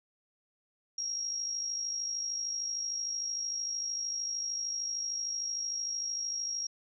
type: tone with amplitude modulation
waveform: sine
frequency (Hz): 5610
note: F8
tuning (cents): +7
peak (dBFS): -30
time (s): 0.98-6.67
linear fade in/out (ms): 5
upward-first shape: sine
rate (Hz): 53.2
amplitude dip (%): 50
effects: none